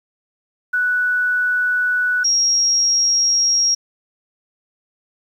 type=tone pair in turn; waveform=sine; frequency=1480 / 5604 Hz; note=F#6 / F8; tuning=0 / +5 cents; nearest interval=octave + major seventh; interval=2305 cents; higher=second; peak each=-15 / -13 dBFS; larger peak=second; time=0.73-2.24 / 2.24-3.75 s; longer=neither; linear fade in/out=10 ms; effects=8-bit